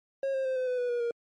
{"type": "tone with pitch steps", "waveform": "triangle", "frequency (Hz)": [543, 532.1, 521.5, 511, 500.8, 490.8, 481, 471.3], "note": ["C#5", "C5", "C5", "C5", "B4", "B4", "B4", "A#4"], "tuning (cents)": [-36, 29, -6, -41, 24, -11, -46, 19], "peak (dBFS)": -25, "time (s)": [0.23, 1.11], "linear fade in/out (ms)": 2, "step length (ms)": 110, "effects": ["MP3 48 kbps"]}